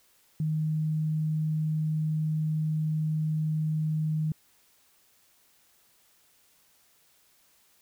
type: tone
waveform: sine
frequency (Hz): 155.56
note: D#3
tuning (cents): 0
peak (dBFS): -25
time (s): 0.4-4.32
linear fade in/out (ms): 2
effects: white hiss -64 dBFS RMS until 7.81 s